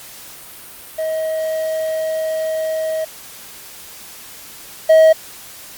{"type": "tone pair in turn", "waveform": "triangle", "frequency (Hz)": [635, 637.4], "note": ["D#5", "D#5"], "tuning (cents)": [35, 42], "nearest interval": "unison", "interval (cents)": 7, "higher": "second", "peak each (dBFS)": [-16, -4], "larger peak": "second", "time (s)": [[0.98, 3.05], [4.89, 5.13]], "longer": "first", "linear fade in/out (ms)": 10, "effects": ["white hiss -37 dBFS RMS until 5.77 s", "Opus 48 kbps"]}